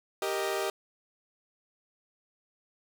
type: chord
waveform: sawtooth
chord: Eb major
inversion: first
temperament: equal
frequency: 392 / 466.2 / 622.3 Hz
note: G4 / Bb4 / Eb5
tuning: 0 / 0 / 0 cents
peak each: -28 / -32 / -30 dBFS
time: 0.22-0.7 s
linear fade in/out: 2 ms
effects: none